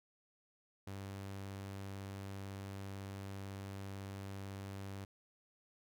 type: tone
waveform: sawtooth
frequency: 98 Hz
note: G2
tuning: in tune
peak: -40 dBFS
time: 0.87-5.05 s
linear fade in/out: 5 ms
effects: none